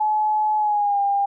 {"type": "tone with pitch glide", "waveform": "sine", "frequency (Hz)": [854, 801.4], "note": ["G#5", "G5"], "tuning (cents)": [48, 38], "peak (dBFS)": -17, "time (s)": [0, 1.26], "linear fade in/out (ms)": 10, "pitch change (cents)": -110, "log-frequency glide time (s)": [0.57, 1], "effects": []}